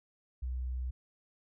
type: tone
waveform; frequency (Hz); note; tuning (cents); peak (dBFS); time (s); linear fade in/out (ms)
sine; 62.9; B1; +32; -33; 0.42-0.91; 10
effects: none